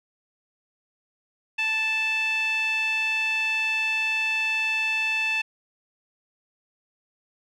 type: tone with band-pass filter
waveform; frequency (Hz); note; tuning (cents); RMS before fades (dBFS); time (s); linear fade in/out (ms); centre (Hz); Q
sawtooth; 879; A5; -2; -25; 1.58-5.42; 10; 2600; 5.3
effects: none